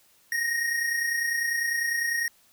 square tone pair together, 1841 / 1871 Hz, A#6 / A#6, -22 / +6 cents, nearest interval unison, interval 28 cents, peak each -34 / -26 dBFS, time 0.32-2.28 s, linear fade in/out 2 ms, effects white hiss -61 dBFS RMS until 2.52 s

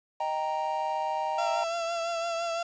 triangle chord, Eb major, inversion none, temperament equal, 622.3 / 784 / 932.3 Hz, Eb5 / G5 / Bb5, 0 / 0 / 0 cents, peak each -32 / -30 / -29 dBFS, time 0.2-1.64 s, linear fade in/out 5 ms
35% pulse tone with vibrato, 674 Hz, E5, 38 cents sharp, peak -27 dBFS, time 1.38-2.63 s, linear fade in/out 5 ms, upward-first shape triangle, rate 5.9 Hz, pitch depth 36 cents each way
effects resampled to 16000 Hz + 9-bit

